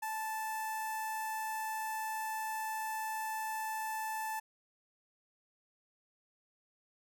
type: tone with notch filter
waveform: sawtooth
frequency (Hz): 877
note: A5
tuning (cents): -6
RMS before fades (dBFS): -38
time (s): 0.02-4.4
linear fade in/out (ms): 10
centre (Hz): 3900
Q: 0.85
effects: none

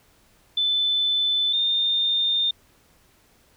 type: tone pair in turn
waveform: sine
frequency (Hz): 3515 / 3626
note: A7 / A#7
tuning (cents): -2 / -49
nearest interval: minor second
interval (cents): 53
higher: second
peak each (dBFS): -19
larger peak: neither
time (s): 0.57-1.53 / 1.53-2.51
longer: second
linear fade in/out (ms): 5
effects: pink hiss -59 dBFS RMS until 3.56 s

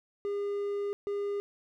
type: tone bursts at uneven times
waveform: triangle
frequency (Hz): 405.4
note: G#4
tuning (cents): -42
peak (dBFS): -28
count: 2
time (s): 0.25-0.93 / 1.07-1.4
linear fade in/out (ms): 0
effects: none

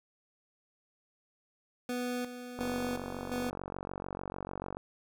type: tone with tremolo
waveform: 25% pulse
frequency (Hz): 246.9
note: B3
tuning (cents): 0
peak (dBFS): -29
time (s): 1.89-3.5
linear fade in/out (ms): 2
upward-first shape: square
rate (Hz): 1.4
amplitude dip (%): 65
type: click train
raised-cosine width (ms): 1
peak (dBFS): -24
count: 103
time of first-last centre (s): 2.59-4.769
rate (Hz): 46.8
effects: none

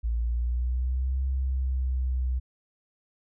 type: exponential two-way sweep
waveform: sine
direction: up then down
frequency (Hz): 56.6 to 66.2 to 62.9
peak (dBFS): -24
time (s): 0.03-2.4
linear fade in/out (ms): 20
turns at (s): 1.23
effects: none

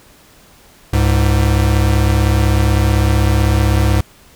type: tone pair together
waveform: square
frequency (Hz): 68.67 / 104.5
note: C#2 / G#2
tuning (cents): -16 / +11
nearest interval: perfect fifth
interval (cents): 727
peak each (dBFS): -14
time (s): 0.93-4.01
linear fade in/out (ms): 5
effects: pink hiss -46 dBFS RMS until 4.35 s

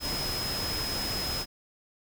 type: tone in noise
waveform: sine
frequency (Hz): 5110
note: D#8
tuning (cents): +45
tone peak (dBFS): -32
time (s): 0-1.46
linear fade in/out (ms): 50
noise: pink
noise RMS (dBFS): -34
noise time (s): 0-1.46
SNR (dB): -1
effects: none

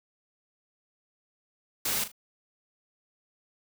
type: noise with echo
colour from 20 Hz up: white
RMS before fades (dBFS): -29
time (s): 1.85-2.04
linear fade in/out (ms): 5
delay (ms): 39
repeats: 2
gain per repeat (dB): -11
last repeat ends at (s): 2.118
effects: none

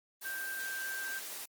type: tone in noise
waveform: sine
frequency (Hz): 1573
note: G6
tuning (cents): +6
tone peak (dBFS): -37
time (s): 0.24-1.2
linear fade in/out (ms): 20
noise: white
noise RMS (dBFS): -43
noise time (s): 0.21-1.46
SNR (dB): +3
effects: high-pass 300 Hz 12 dB/octave + Opus 24 kbps

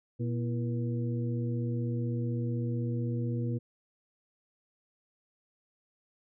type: harmonic tone with a mistuned harmonic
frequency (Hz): 120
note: B2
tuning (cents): -49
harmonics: 1 / 2 / 3 / 4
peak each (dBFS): -30 / -36 / -40 / -42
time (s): 0.19-3.59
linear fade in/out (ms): 20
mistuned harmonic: 3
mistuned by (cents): -120
effects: none

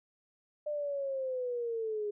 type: linear sweep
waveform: sine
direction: down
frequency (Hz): 601 to 410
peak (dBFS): -32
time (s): 0.66-2.11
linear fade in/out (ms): 10
effects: none

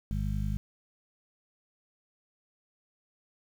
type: harmonic tone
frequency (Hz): 50.8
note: G#1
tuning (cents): -38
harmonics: 1 / 2 / 3 / 4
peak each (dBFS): -31 / -34 / -36 / -37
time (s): 0.11-0.57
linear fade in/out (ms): 0
effects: 9-bit

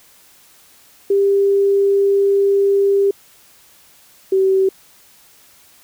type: tone pair in turn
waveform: sine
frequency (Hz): 397.2 / 383.1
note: G4 / G4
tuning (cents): +23 / -40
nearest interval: minor second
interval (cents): 63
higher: first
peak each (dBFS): -11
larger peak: neither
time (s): 1.1-3.11 / 4.32-4.69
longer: first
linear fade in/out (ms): 5
effects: white hiss -49 dBFS RMS until 5.83 s

